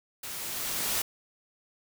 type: noise with level ramp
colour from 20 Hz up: white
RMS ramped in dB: -39 to -28 dBFS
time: 0.23-1.02 s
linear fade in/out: 5 ms
effects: none